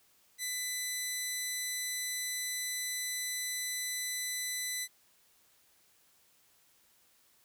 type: tone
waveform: 10% pulse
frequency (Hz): 2000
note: B6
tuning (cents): +21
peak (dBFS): -25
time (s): 0.38-4.88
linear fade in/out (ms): 50
effects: white hiss -67 dBFS RMS until 7.44 s